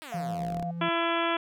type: exponential sweep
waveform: 5% pulse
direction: down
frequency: 329.6 to 31.1 Hz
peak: -29 dBFS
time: 0.02-0.63 s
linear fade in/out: 0 ms
type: tone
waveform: sine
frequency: 698.5 Hz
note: F5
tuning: in tune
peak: -32 dBFS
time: 0.12-0.71 s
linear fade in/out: 5 ms
type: tone with tremolo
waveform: triangle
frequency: 169.7 Hz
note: F3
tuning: 49 cents flat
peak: -29 dBFS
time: 0.14-0.89 s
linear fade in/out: 5 ms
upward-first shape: triangle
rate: 7.8 Hz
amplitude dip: 30%
type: harmonic tone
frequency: 335.7 Hz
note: E4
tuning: 32 cents sharp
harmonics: 1 / 2 / 3 / 4 / 5 / 6 / 7 / 8 / 9 / 10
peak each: -31 / -31 / -31 / -32 / -36 / -40 / -36 / -39 / -41 / -37 dBFS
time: 0.81-1.37 s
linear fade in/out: 5 ms
effects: none